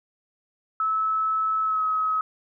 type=tone with pitch glide; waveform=sine; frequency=1301 to 1276.4 Hz; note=E6 to D#6; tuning=-23 to +44 cents; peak=-21 dBFS; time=0.8-2.21 s; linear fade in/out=2 ms; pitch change=-33 cents; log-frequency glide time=1.63-1.83 s; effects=none